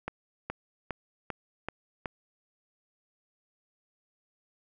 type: accelerating click train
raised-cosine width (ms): 0.5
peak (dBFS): -18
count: 6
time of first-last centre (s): 0.08-2.058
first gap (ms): 420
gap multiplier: 0.97
effects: none